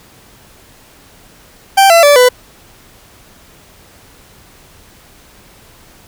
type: tone with pitch steps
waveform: 40% pulse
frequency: 782 / 673 / 579.1 / 498.4 Hz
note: G5 / E5 / D5 / B4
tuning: -4 / +36 / -24 / +16 cents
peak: -3 dBFS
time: 1.77-2.29 s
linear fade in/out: 10 ms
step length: 130 ms
effects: pink hiss -43 dBFS RMS until 6.07 s